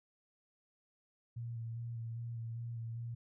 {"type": "tone with vibrato", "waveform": "sine", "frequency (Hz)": 116, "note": "A#2", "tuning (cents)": -8, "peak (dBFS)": -39, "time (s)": [1.36, 3.15], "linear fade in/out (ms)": 10, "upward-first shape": "square", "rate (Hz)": 2.5, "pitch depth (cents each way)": 21, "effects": []}